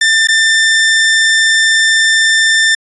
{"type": "tone with dropouts", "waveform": "sawtooth", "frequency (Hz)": 1788, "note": "A6", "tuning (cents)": 27, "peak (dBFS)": -4, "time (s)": [0.01, 2.75], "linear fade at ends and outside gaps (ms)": 5, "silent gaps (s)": [0.273, 0.285], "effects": ["resampled to 22050 Hz"]}